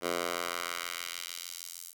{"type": "tone with high-pass filter sweep", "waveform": "10% pulse", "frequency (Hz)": 86.5, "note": "F2", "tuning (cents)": -16, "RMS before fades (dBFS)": -37, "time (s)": [0.01, 1.94], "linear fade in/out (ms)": 50, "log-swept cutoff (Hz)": [430, 8600], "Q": 0.88, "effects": ["9-bit"]}